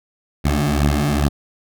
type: beating tone pair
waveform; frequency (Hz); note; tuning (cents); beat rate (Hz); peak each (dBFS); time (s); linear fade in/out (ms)
15% pulse; 71.5 / 73.9; D2 / D2; -46 / +11; 2.4; -12; 0.44-1.29; 20
effects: none